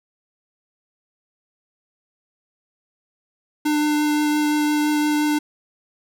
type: tone with vibrato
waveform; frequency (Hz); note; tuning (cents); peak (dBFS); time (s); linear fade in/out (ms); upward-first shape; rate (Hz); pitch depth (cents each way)
square; 299.3; D4; +33; -18; 3.65-5.39; 10; triangle; 5.8; 10
effects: none